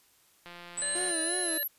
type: click train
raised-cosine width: 0.3 ms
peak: -30 dBFS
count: 114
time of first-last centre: 0.46-1.109 s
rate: 174 Hz
type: exponential sweep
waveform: sine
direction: up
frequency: 7902 to 11800 Hz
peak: -30 dBFS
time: 0.77-1.68 s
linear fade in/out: 10 ms
type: harmonic tone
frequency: 578 Hz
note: D5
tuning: 28 cents flat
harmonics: 1 / 3 / 5 / 7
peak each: -42 / -37 / -49 / -38 dBFS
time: 0.82-1.63 s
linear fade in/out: 0 ms
type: tone with vibrato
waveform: 30% pulse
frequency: 342.2 Hz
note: F4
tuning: 35 cents flat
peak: -32 dBFS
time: 0.95-1.58 s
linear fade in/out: 5 ms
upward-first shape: sine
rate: 2.9 Hz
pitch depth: 110 cents each way
effects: white hiss -64 dBFS RMS until 1.78 s + resampled to 32000 Hz